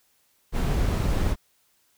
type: noise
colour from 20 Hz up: brown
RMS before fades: -23 dBFS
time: 0.52-1.36 s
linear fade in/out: 50 ms
effects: white hiss -66 dBFS RMS until 1.97 s